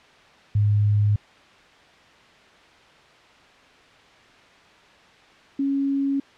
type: tone pair in turn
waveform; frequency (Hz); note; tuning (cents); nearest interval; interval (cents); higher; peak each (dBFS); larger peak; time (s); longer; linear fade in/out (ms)
sine; 103.83 / 276.4; G#2 / C#4; 0 / -5; octave + perfect fourth; 1695; second; -16 / -20; first; 0.55-1.16 / 5.59-6.2; neither; 5
effects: white hiss -51 dBFS RMS until 6.37 s + low-pass 3000 Hz 12 dB/octave